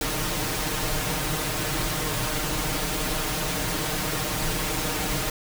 pink noise with comb filter, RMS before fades -27 dBFS, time 0.01-5.3 s, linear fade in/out 2 ms, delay 6.5 ms, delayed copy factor +0.8, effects none

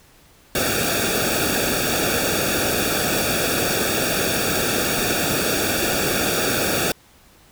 pink noise with comb filter, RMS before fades -21 dBFS, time 0.55-6.92 s, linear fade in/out 2 ms, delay 0.98 ms, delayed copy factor -0.95, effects pink hiss -52 dBFS RMS until 7.51 s

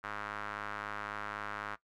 square tone with band-pass filter, 51.9 Hz, G#1, in tune, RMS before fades -41 dBFS, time 0.03-1.76 s, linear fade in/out 20 ms, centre 1400 Hz, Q 2.6, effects noise-tail reverb RT60 0.1 s tail -17 dB re dry

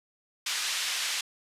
pink band-pass noise, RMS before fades -31 dBFS, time 0.46-1.21 s, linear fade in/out 5 ms, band 2300 to 7000 Hz, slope 12 dB/octave, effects resampled to 32000 Hz

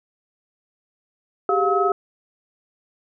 sine tone cluster, 388.5 / 410 / 707 / 1285 Hz, G4 / G#4 / F5 / E6, -16 / -22 / +21 / -45 cents, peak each -21 / -25 / -22 / -21 dBFS, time 1.49-1.92 s, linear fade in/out 2 ms, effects none

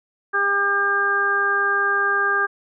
harmonic tone, 400.6 Hz, G4, 38 cents sharp, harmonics 1 / 2 / 3 / 4, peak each -27 / -30 / -22 / -19 dBFS, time 0.33-2.47 s, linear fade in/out 20 ms, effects none

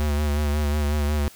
square tone with vibrato, 73.9 Hz, D2, 11 cents sharp, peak -21 dBFS, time 0-1.28 s, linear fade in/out 0 ms, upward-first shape sine, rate 5.5 Hz, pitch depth 39 cents each way, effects white hiss -48 dBFS RMS until 1.35 s

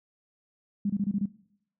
sine tone bursts, 202.7 Hz, G#3, 42 cents flat, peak -24 dBFS, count 6, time 0.85-1.258 s, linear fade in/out 5 ms, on 48 ms, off 24 ms, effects noise-tail reverb RT60 0.7 s tail -19 dB re dry

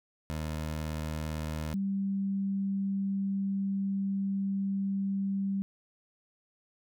20% pulse / sine tone pair in turn, 77.78 / 195.99 Hz, D#2 / G3, 0 / 0 cents, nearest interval octave + major third, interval 1600 cents, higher second, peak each -28 dBFS, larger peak neither, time 0.3-1.74 / 1.74-5.62 s, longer second, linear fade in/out 0 ms, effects none

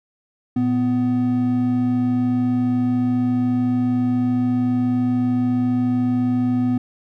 triangle tone pair together, 115.5 / 249.6 Hz, A#2 / B3, -16 / +19 cents, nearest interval octave + minor second, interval 1335 cents, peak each -23 / -15 dBFS, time 0.56-6.78 s, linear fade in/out 5 ms, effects none

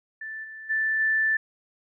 sine tone with level steps, 1762 Hz, A6, 2 cents sharp, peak -33 / -38 / -22 / -20 dBFS, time 0.21-1.37 s, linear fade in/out 5 ms, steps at 0.43 / 0.69 / 0.99 s, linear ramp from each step 20 ms, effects none

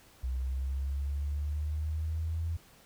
sine linear sweep, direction up, 62.8 to 83.6 Hz, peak -30 dBFS, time 0.23-2.57 s, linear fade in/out 10 ms, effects pink hiss -59 dBFS RMS until 2.85 s

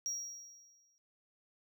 triangle tone with exponential decay, 5660 Hz, F8, 22 cents sharp, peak -32 dBFS, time 0.06-0.98 s, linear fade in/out 0 ms, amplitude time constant 200 ms, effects none

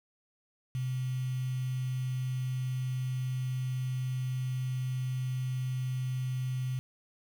sine tone with quantisation, 128.3 Hz, C3, 34 cents flat, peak -30 dBFS, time 0.75-6.79 s, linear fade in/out 0 ms, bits 8, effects none

